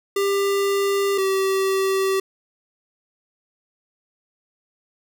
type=tone pair in turn; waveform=square; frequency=397.3 / 385.3 Hz; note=G4 / G4; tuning=+23 / -30 cents; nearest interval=minor second; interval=53 cents; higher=first; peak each=-19 dBFS; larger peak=neither; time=0.16-1.18 / 1.18-2.2 s; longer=neither; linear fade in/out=5 ms; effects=none